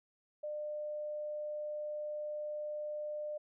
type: tone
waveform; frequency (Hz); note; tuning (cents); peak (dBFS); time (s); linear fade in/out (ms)
sine; 600; D5; +37; -37; 0.43-3.38; 10
effects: none